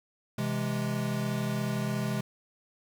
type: chord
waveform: square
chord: C augmented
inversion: none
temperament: equal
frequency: 130.81 / 164.81 / 207.7 Hz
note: C3 / E3 / G#3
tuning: 0 / 0 / 0 cents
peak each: -33 / -37 / -33 dBFS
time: 0.38-2.21 s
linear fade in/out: 5 ms
effects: 9-bit